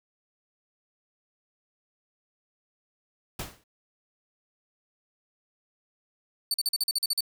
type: noise with exponential decay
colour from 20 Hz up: pink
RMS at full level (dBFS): -31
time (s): 3.39-3.64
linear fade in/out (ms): 5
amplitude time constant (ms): 54
type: tone bursts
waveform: sawtooth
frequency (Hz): 4500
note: C#8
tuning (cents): +25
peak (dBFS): -21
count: 10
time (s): 6.51-7.207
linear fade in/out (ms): 2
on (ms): 31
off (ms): 43
effects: none